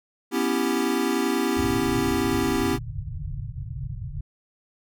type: chord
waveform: square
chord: C# half-diminished seventh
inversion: third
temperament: equal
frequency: 246.9 / 277.2 / 329.6 / 392 Hz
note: B3 / C#4 / E4 / G4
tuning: 0 / 0 / 0 / 0 cents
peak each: -28 dBFS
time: 0.31-2.79 s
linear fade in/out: 50 ms
type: low-pass noise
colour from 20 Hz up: white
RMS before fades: -32 dBFS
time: 1.56-4.21 s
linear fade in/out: 5 ms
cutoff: 150 Hz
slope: 96 dB/octave
effects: none